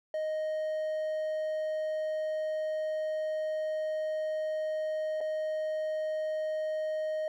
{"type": "tone with dropouts", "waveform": "triangle", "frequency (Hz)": 622.3, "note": "D#5", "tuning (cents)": 0, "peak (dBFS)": -28, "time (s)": [0.14, 7.28], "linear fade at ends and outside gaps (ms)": 2, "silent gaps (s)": [5.206, 5.211], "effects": []}